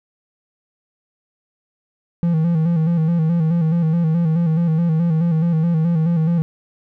triangle tone with vibrato, 164.81 Hz, E3, in tune, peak -12 dBFS, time 2.23-6.42 s, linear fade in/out 0 ms, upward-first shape square, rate 4.7 Hz, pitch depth 64 cents each way, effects none

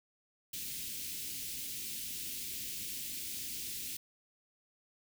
white band-stop noise, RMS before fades -41 dBFS, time 0.53-3.97 s, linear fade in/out 5 ms, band 340 to 2400 Hz, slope 24 dB/octave, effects none

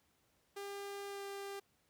sawtooth tone with pitch glide, 400.5 to 397.5 Hz, G4 to G4, +37 to +24 cents, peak -39 dBFS, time 0.56-1.6 s, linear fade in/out 10 ms, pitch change -13 cents, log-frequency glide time 1.07-1.23 s, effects pink hiss -75 dBFS RMS until 1.89 s + high-pass 60 Hz 12 dB/octave

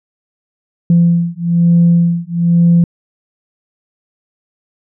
sine beating tone pair, 170.2 / 171.3 Hz, F3 / F3, -44 / -33 cents, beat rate 1.1 Hz, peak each -10 dBFS, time 0.9-2.84 s, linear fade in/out 2 ms, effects tanh soft clip ceiling -2 dBFS

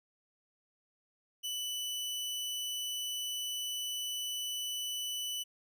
sawtooth tone, 2980 Hz, F#7, 12 cents sharp, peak -32 dBFS, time 1.43-5.44 s, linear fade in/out 20 ms, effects none

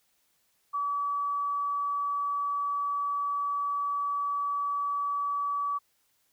sine tone, 1145 Hz, D6, 44 cents flat, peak -27 dBFS, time 0.73-5.79 s, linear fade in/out 20 ms, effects white hiss -71 dBFS RMS until 6.32 s

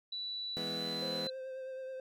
sine tone with pitch glide, 3951 to 4032 Hz, B7 to B7, 0 to +35 cents, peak -37 dBFS, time 0.12-1.3 s, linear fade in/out 5 ms, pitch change +35 cents, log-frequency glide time 0.64-0.98 s
20% pulse chord, E major, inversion none, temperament equal, 164.81 / 207.7 / 246.9 Hz, E3 / G#3 / B3, 0 / 0 / 0 cents, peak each -39 dBFS, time 0.57-1.27 s, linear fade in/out 0 ms
triangle tone with vibrato, 523.3 Hz, C5, in tune, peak -38 dBFS, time 1.02-2 s, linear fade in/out 2 ms, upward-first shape triangle, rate 9.3 Hz, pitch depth 25 cents each way
effects none

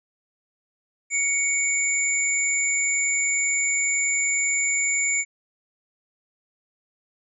sine tone pair together, 2235 / 7129 Hz, C#7 / A8, +14 / +22 cents, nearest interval octave + minor sixth, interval 2008 cents, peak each -23 dBFS, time 1.1-5.25 s, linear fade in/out 50 ms, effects none

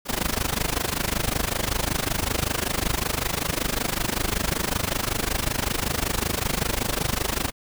pink noise with amplitude modulation, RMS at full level -22 dBFS, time 0.05-7.52 s, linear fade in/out 50 ms, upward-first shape sine, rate 25.3 Hz, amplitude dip 90%, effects none

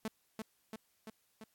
sawtooth tone with echo, 219.3 Hz, A3, 6 cents flat, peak -32 dBFS, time 0.05-0.08 s, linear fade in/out 2 ms, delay 340 ms, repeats 4, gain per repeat -3 dB, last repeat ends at 1.44 s, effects white hiss -75 dBFS RMS until 1.54 s + AAC 64 kbps

